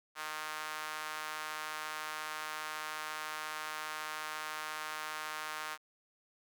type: tone with high-pass filter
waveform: sawtooth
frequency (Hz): 154.4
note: D#3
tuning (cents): -13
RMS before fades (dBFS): -41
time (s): 0.15-5.78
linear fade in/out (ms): 50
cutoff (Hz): 1200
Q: 1.7
effects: none